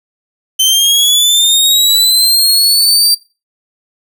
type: linear sweep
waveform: sawtooth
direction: up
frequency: 3072 to 4699 Hz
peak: -4 dBFS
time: 0.59-3.15 s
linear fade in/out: 10 ms
effects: noise-tail reverb RT60 0.3 s tail -22 dB re dry